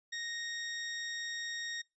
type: tone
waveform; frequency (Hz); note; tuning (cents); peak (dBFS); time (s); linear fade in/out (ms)
20% pulse; 1864.7; A#6; 0; -32; 0.12-1.82; 10
effects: noise-tail reverb RT60 0.2 s tail -24 dB re dry + resampled to 22050 Hz

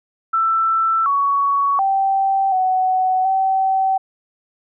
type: tone with pitch steps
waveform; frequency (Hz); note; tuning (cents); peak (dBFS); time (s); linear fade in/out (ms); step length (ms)
sine; 1331 / 1120 / 778 / 747 / 767; E6 / C#6 / G5 / F#5 / G5; +16 / +18 / -13 / +16 / -38; -14; 0.33-3.98; 10; 730
effects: none

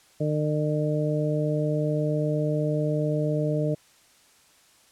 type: harmonic tone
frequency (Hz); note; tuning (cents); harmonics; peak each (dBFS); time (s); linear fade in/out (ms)
151.3; D#3; -48; 1 / 2 / 3 / 4; -25 / -30 / -30 / -29; 0.2-3.75; 10
effects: white hiss -58 dBFS RMS until 4.91 s + low-pass 10000 Hz 12 dB/octave

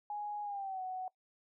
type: tone with pitch glide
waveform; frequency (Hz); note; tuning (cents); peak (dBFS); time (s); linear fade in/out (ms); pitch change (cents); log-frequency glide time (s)
sine; 830.6 to 744.3; G#5 to F#5; 0 to +10; -37; 0.1-1.08; 2; -190; 0.43-0.82
effects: noise-tail reverb RT60 0.1 s tail -21 dB re dry

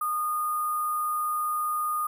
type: tone with sample-and-hold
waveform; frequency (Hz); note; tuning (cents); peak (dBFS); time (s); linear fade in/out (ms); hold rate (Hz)
sine; 1225; D#6; -27; -25; 0.01-2.07; 5; 11025
effects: none

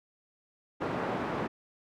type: band-pass noise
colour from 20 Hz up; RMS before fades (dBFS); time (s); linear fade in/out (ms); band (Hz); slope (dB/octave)
pink; -33; 0.8-1.48; 20; 190 to 1300; 12
effects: none

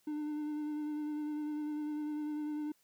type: tone with vibrato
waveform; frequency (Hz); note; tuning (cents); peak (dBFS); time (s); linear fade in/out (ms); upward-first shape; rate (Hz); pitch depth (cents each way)
triangle; 300.1; D4; +38; -33; 0.07-2.72; 5; sine; 10; 21
effects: white hiss -72 dBFS RMS until 2.83 s

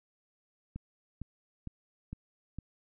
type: click train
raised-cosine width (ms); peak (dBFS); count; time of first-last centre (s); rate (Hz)
5; -27; 5; 0.76-2.586; 2.19
effects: none

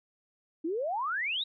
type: exponential sweep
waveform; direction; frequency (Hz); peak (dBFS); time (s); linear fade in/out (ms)
sine; up; 303.3 to 3933; -29; 0.64-1.44; 10
effects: none

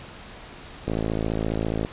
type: click train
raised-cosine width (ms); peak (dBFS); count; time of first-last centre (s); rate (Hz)
2; -12; 54; 0.88-1.849; 54.7
effects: pink hiss -42 dBFS RMS until 1.92 s + resampled to 8000 Hz

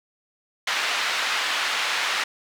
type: band-pass noise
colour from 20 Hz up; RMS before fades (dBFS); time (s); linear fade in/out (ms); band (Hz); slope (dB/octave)
pink; -25; 0.67-2.24; 5; 1300 to 3900; 12
effects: none

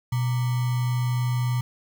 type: tone with sample-and-hold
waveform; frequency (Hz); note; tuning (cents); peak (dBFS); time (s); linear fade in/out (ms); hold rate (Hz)
sine; 123.47; B2; 0; -21; 0.12-1.61; 5; 1050
effects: none

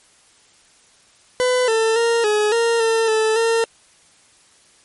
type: tone with pitch steps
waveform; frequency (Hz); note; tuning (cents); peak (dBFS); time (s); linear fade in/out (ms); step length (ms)
40% pulse; 502 / 446.7 / 464.6 / 421.4 / 463.7 / 451.6 / 438.4 / 456.8; B4 / A4 / A#4 / G#4 / A#4 / A4 / A4 / A#4; +28 / +26 / -6 / +25 / -9 / +45 / -6 / -35; -14; 1.4-3.64; 0; 280
effects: white hiss -53 dBFS RMS until 4.84 s + MP3 48 kbps

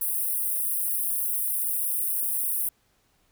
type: high-pass noise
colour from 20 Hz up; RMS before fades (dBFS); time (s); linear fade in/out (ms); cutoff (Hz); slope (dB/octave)
white; -27; 0.01-2.69; 5; 9000; 96
effects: pink hiss -67 dBFS RMS until 3.31 s

